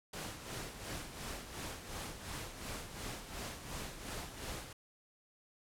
pink noise with tremolo, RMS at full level -42 dBFS, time 0.13-4.73 s, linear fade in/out 5 ms, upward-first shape sine, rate 2.8 Hz, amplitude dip 60%, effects low-pass 12000 Hz 12 dB/octave

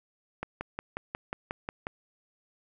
click train, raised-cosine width 0.5 ms, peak -18 dBFS, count 9, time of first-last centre 0.43-1.869 s, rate 5.56 Hz, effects none

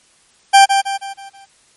40% pulse tone with echo, 788 Hz, G5, 9 cents sharp, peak -3 dBFS, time 0.53-0.66 s, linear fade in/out 20 ms, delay 160 ms, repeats 5, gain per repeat -7 dB, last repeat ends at 1.46 s, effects white hiss -53 dBFS RMS until 1.76 s + MP3 48 kbps

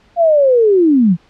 sine linear sweep, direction down, 700 to 157.3 Hz, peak -7 dBFS, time 0.16-1.17 s, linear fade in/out 50 ms, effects pink hiss -51 dBFS RMS until 1.29 s + low-pass 4000 Hz 12 dB/octave

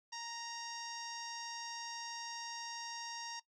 sawtooth tone with low-pass filter, 932.3 Hz, A#5, in tune, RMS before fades -45 dBFS, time 0.12-3.4 s, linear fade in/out 10 ms, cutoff 5700 Hz, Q 5.4, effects noise-tail reverb RT60 0.1 s tail -18 dB re dry

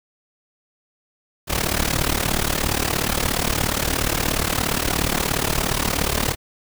pink noise with amplitude modulation, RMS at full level -18 dBFS, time 1.47-6.36 s, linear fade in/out 50 ms, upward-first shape sine, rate 37 Hz, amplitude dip 85%, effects none

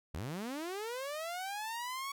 sawtooth linear sweep, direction up, 63.9 to 1125 Hz, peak -34 dBFS, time 0.14-2.12 s, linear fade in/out 5 ms, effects none

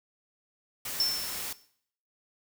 white noise, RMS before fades -36 dBFS, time 0.85-1.53 s, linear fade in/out 5 ms
sine tone with exponential decay, 5370 Hz, E8, 31 cents sharp, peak -21 dBFS, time 1-1.65 s, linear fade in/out 1 ms, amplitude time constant 140 ms
effects noise-tail reverb RT60 0.6 s tail -18 dB re dry

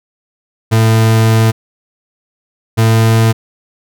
40% pulse tone pair in turn, 111.7 / 112.33 Hz, A2 / A2, +27 / +36 cents, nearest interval unison, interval 9 cents, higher second, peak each -6 dBFS, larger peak neither, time 0.71-1.52 / 2.77-3.33 s, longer first, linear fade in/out 20 ms, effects none

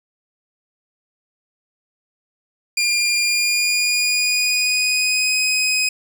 20% pulse tone with pitch glide, 2404 to 2515 Hz, D7 to D#7, +40 to +18 cents, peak -11 dBFS, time 2.77-5.89 s, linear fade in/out 5 ms, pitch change +78 cents, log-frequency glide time 3.2-5.37 s, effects none

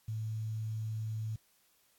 sine tone with quantisation, 110 Hz, A2, in tune, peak -34 dBFS, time 0.08-1.36 s, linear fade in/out 5 ms, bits 10, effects white hiss -70 dBFS RMS until 1.98 s + AAC 64 kbps

